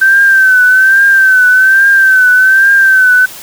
sine tone with vibrato, 1546 Hz, G6, 24 cents flat, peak -3 dBFS, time 0.01-3.26 s, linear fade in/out 10 ms, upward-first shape triangle, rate 1.2 Hz, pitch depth 69 cents each way, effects white hiss -29 dBFS RMS until 3.42 s

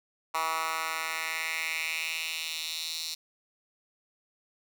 10% pulse tone with high-pass filter sweep, 161.3 Hz, E3, 37 cents flat, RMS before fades -33 dBFS, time 0.34-3.15 s, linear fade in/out 10 ms, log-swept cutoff 1100 to 4400 Hz, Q 2.9, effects none

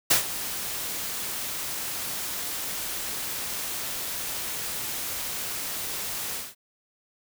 white noise with ADSR envelope, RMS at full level -18 dBFS, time 0.1-6.55 s, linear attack 11 ms, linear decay 110 ms, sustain -14 dB, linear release 200 ms, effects none

